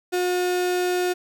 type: tone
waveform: 35% pulse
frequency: 360 Hz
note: F#4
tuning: 47 cents flat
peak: -19 dBFS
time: 0.12-1.14 s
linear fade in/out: 20 ms
effects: none